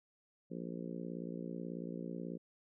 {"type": "harmonic tone", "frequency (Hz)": 58.27, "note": "A#1", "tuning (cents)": 0, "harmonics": [3, 4, 5, 6, 7, 8, 9], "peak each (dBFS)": [-44, -46, -48, -50, -51, -52, -53], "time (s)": [0.5, 2.38], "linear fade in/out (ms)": 20, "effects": []}